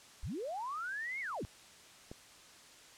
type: linear two-way sweep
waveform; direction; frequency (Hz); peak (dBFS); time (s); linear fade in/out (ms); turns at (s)
sine; up then down; 35.07 to 2217 to 35.07; -37; 0.23-1.45; 0; 1.2
type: click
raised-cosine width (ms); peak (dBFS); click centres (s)
2; -32; 2.115
effects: white hiss -57 dBFS RMS until 2.97 s + low-pass 8000 Hz 12 dB/octave